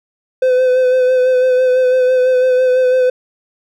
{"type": "tone with vibrato", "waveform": "triangle", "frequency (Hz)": 509, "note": "C5", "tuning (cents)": -48, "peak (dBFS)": -7, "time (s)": [0.42, 3.1], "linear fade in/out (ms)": 5, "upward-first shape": "sine", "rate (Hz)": 6, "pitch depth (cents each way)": 24, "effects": []}